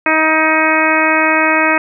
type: harmonic tone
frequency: 315.2 Hz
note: D#4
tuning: 23 cents sharp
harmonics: 1 / 2 / 3 / 4 / 5 / 6 / 7 / 8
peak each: -18 / -18 / -18 / -18 / -18 / -18 / -18 / -18 dBFS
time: 0.06-1.78 s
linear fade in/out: 2 ms
effects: none